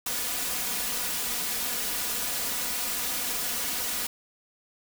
white noise with comb filter, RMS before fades -30 dBFS, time 0.06-4.07 s, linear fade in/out 5 ms, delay 4.1 ms, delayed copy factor +0.65, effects none

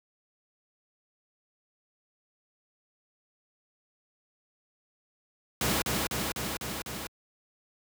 pink noise with echo, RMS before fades -27 dBFS, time 5.61-5.82 s, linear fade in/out 2 ms, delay 250 ms, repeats 5, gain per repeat -2 dB, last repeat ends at 7.07 s, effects high-pass 80 Hz 12 dB/octave

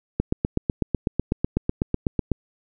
click train, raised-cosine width 3 ms, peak -7 dBFS, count 18, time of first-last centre 0.2-2.317 s, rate 8.03 Hz, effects none

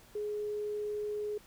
sine tone, 418.8 Hz, G#4, 15 cents sharp, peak -33 dBFS, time 0.15-1.38 s, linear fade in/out 5 ms, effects pink hiss -59 dBFS RMS until 1.46 s

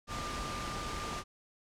sine tone in noise, 1197 Hz, D6, 33 cents sharp, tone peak -41 dBFS, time 0.07-1.24 s, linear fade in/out 50 ms, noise pink, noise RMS -39 dBFS, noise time 0.07-1.24 s, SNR -5 dB, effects low-pass 7000 Hz 12 dB/octave

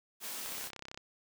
white high-pass noise, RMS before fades -41 dBFS, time 0.2-0.71 s, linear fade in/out 50 ms, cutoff 180 Hz, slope 24 dB/octave
click train, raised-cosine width 0.2 ms, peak -27 dBFS, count 18, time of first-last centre 0.46-0.975 s, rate 33 Hz
effects none

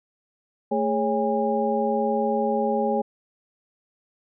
sine tone cluster, 222.4 / 415.5 / 554 / 814 Hz, A3 / G#4 / C#5 / G#5, +19 / +1 / -1 / -35 cents, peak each -26 dBFS, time 0.71-3.02 s, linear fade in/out 10 ms, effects none

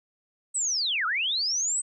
sine linear two-way sweep, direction down then up, 8280 to 1226 to 8280 Hz, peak -24 dBFS, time 0.54-1.82 s, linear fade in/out 20 ms, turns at 1.06 s, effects none

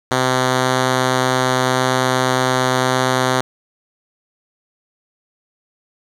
5% pulse tone, 128.7 Hz, C3, 28 cents flat, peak -3 dBFS, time 0.11-3.41 s, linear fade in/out 5 ms, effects low-pass 9000 Hz 12 dB/octave + 7-bit

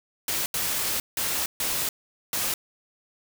white noise bursts at uneven times, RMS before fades -27 dBFS, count 5, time 0.28-0.46 / 0.54-1 / 1.17-1.46 / 1.6-1.89 / 2.33-2.54 s, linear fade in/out 2 ms, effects none

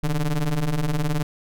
square ring-modulated tone, 73.42 Hz, D2, in tune, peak -18 dBFS, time 0.03-1.23 s, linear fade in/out 5 ms, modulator 82.9 Hz, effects none

